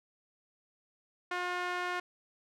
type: tone with band-pass filter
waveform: sawtooth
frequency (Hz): 357.7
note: F4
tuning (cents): +41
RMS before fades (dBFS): -35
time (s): 1.31-2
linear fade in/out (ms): 5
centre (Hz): 1500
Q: 1.2
effects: none